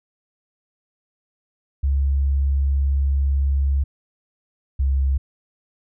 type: tone pair in turn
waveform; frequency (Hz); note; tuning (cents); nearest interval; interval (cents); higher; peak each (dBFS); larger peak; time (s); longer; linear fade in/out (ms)
sine; 69 / 67.58; C#2 / C#2; -7 / -43; unison; 36; first; -16 / -16; neither; 1.83-3.84 / 4.79-5.18; first; 10
effects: none